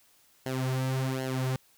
sawtooth tone with flanger, 130.81 Hz, C3, in tune, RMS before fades -30 dBFS, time 0.46-1.56 s, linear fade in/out 0 ms, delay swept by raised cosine 0.82 to 4.92 ms, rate 1.3 Hz, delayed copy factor -0.8, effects white hiss -63 dBFS RMS until 1.77 s

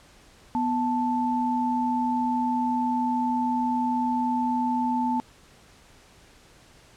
sine tone pair together, 246.3 / 880 Hz, B3 / A5, -5 / 0 cents, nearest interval octave + minor seventh, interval 2205 cents, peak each -25 dBFS, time 0.55-5.2 s, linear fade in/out 0 ms, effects pink hiss -54 dBFS RMS until 6.96 s + low-pass 9000 Hz 12 dB/octave

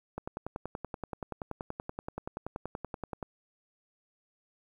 click train, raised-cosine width 1 ms, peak -22 dBFS, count 33, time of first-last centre 0.18-3.228 s, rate 10.5 Hz, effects 10-bit

